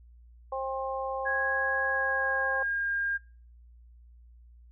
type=harmonic tone; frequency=265.9 Hz; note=C4; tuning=28 cents sharp; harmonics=2 / 3 / 4; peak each=-33 / -35 / -36 dBFS; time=0.52-2.63 s; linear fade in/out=5 ms
type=tone with pitch glide; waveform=sine; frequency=1655 to 1610.7 Hz; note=G#6 to G6; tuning=-6 to +47 cents; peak=-27 dBFS; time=1.25-3.18 s; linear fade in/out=20 ms; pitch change=-47 cents; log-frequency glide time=1.91-2.89 s
effects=noise-tail reverb RT60 0.4 s tail -22 dB re dry + added 59 Hz sine -51 dBFS peak until 4.71 s